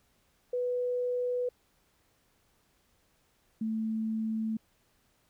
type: tone pair in turn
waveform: sine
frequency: 493.9 / 220.7 Hz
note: B4 / A3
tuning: 0 / +5 cents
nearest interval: octave + major second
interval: 1395 cents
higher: first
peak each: -28 / -29 dBFS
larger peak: first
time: 0.53-1.49 / 3.61-4.57 s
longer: neither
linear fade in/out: 5 ms
effects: pink hiss -70 dBFS RMS until 5.29 s

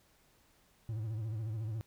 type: tone with vibrato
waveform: triangle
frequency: 110 Hz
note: A2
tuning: in tune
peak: -33 dBFS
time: 0.89-1.81 s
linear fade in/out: 0 ms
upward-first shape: sine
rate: 14 Hz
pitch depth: 91 cents each way
effects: pink hiss -68 dBFS RMS until 1.86 s

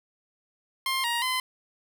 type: tone with pitch steps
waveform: 15% pulse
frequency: 1059 / 943 / 1025 Hz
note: C6 / A#5 / C6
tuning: +21 / +20 / -36 cents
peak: -19 dBFS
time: 0.86-1.4 s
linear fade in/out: 2 ms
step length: 180 ms
effects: none

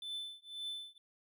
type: tone with tremolo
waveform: triangle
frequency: 3520 Hz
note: A7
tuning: in tune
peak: -36 dBFS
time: 0.02-0.98 s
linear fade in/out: 2 ms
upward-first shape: triangle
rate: 1.9 Hz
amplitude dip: 100%
effects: none

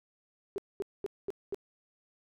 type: tone bursts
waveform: sine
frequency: 396.8 Hz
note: G4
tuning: 21 cents sharp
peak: -31 dBFS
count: 5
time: 0.56-1.545 s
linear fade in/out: 0 ms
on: 21 ms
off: 220 ms
effects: none

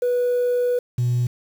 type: tone pair in turn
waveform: sine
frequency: 490.6 / 122.23 Hz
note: B4 / B2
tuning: -12 / -17 cents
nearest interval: 2 octaves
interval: 2405 cents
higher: first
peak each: -16 dBFS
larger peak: neither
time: 0.02-0.79 / 0.98-1.27 s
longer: first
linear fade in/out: 5 ms
effects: tanh soft clip ceiling -14 dBFS + 7-bit

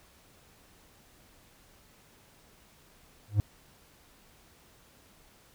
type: tone with exponential growth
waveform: triangle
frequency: 103.83 Hz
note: G#2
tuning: in tune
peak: -15 dBFS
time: 3.28-3.4 s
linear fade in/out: 0 ms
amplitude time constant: 26 ms
effects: pink hiss -60 dBFS RMS until 5.54 s

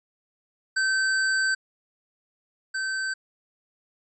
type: tone pair in turn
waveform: square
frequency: 1545 / 1545 Hz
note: G6 / G6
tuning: -26 / -26 cents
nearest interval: unison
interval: 0 cents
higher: neither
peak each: -22 / -27 dBFS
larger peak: first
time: 0.76-1.55 / 2.74-3.14 s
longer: first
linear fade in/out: 10 ms
effects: resampled to 22050 Hz

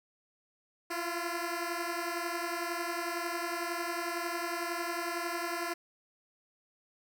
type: beating tone pair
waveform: 10% pulse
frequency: 338.9 / 349.9 Hz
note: E4 / F4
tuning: +48 / +3 cents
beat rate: 11 Hz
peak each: -27 / -29 dBFS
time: 0.9-5.74 s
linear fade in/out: 10 ms
effects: none

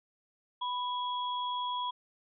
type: tone pair together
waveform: sine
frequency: 989 / 3327 Hz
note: B5 / G#7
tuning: +2 / +2 cents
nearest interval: octave + major sixth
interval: 2100 cents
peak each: -32 / -39 dBFS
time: 0.61-1.91 s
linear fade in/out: 10 ms
effects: none

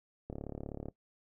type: click train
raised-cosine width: 2 ms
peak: -27 dBFS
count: 22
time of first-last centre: 0.3-0.885 s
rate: 35.9 Hz
effects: noise-tail reverb RT60 0.1 s tail -18 dB re dry

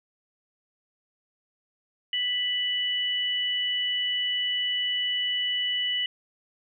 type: tone pair together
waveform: sine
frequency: 1975.6 / 2960 Hz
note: B6 / F#7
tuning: 0 / 0 cents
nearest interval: perfect fifth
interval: 700 cents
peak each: -32 / -25 dBFS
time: 2.13-6.06 s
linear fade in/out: 2 ms
effects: none

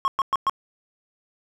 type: tone bursts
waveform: triangle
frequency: 1085 Hz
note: C#6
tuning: 37 cents flat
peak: -16 dBFS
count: 4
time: 0.05-0.496 s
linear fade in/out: 0 ms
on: 29 ms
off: 110 ms
effects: none

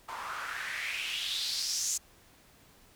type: noise with band-pass filter sweep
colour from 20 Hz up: white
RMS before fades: -35 dBFS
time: 0.08-1.98 s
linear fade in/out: 10 ms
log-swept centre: 950 to 7100 Hz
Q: 4.2
effects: pink hiss -60 dBFS RMS until 2.95 s

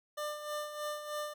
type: tone with tremolo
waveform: 25% pulse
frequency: 597 Hz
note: D5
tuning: 28 cents sharp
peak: -31 dBFS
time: 0.17-1.34 s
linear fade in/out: 10 ms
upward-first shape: sine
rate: 3.2 Hz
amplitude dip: 60%
effects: none

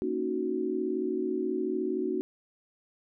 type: chord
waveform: sine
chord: D# minor seventh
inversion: second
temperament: equal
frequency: 233.1 / 277.2 / 311.1 / 370 Hz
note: A#3 / C#4 / D#4 / F#4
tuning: 0 / 0 / 0 / 0 cents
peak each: -36 / -35 / -34 / -30 dBFS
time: 0.02-2.21 s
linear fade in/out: 0 ms
effects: none

